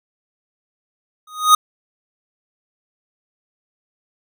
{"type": "tone with exponential growth", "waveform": "square", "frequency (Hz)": 1244.5, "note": "D#6", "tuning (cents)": 0, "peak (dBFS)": -5, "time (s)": [1.27, 1.55], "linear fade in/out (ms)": 5, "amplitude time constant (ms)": 60, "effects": []}